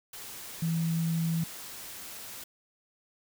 sine tone in noise, 164.81 Hz, E3, in tune, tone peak -26 dBFS, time 0.62-1.44 s, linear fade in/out 5 ms, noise white, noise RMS -43 dBFS, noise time 0.13-2.44 s, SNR +14 dB, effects none

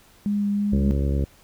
sine tone with vibrato, 204 Hz, G#3, 31 cents flat, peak -20 dBFS, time 0.26-0.91 s, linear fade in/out 0 ms, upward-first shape sine, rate 3.1 Hz, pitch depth 10 cents each way
harmonic tone, 69.5 Hz, C#2, 5 cents sharp, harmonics 1 / 2 / 3 / 4 / 5 / 6 / 7 / 8, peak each -21 / -27 / -31 / -33 / -35 / -37 / -38 / -39 dBFS, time 0.72-1.25 s, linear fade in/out 10 ms
effects pink hiss -54 dBFS RMS until 1.43 s

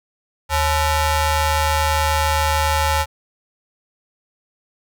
sawtooth ring-modulated tone, 470.5 Hz, A#4, 16 cents sharp, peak -9 dBFS, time 0.49-3.06 s, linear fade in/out 50 ms, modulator 394 Hz, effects none

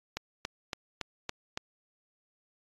click train, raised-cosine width 0.2 ms, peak -16 dBFS, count 6, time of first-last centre 0.17-1.574 s, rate 3.56 Hz, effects AAC 32 kbps

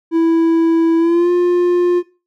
triangle tone with pitch glide, 329.6 to 353.3 Hz, E4 to F4, 0 to +20 cents, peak -8 dBFS, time 0.11-2.03 s, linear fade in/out 50 ms, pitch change +120 cents, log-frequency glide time 0.98-1.31 s, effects noise-tail reverb RT60 0.3 s tail -17 dB re dry

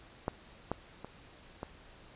clicks, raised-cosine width 1 ms, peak -17 / -18 / -28 / -24 dBFS, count 4, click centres 0.281 / 0.716 / 1.046 / 1.631 s, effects pink hiss -56 dBFS RMS until 2.15 s + resampled to 8000 Hz

